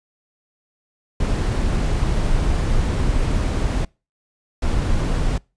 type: noise bursts at uneven times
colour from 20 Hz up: brown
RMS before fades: -19 dBFS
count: 2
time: 1.2-3.85 / 4.62-5.38 s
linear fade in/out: 5 ms
effects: noise-tail reverb RT60 0.3 s tail -26 dB re dry + resampled to 22050 Hz